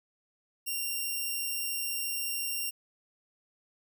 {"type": "tone", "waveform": "5% pulse", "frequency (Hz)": 2771, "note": "F7", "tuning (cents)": -14, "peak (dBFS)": -22, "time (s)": [0.66, 2.71], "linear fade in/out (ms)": 20, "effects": []}